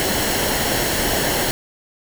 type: noise with comb filter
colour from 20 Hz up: pink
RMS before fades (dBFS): -20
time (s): 0-1.51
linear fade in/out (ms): 0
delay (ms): 0.82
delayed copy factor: -0.5
effects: none